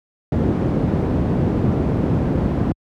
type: low-pass noise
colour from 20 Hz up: white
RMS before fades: -18 dBFS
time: 0.32-2.72 s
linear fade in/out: 2 ms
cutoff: 260 Hz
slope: 12 dB/octave
effects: high-pass 60 Hz 12 dB/octave